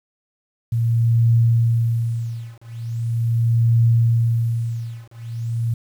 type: tone with tremolo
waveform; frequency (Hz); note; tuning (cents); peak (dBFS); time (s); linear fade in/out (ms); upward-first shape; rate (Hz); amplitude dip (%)
sine; 115.9; A#2; -10; -11; 0.72-5.74; 5; triangle; 0.4; 100
effects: 8-bit